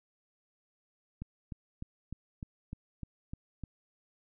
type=click train; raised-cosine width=5 ms; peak=-27 dBFS; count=9; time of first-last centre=1.22-3.637 s; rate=3.31 Hz; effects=none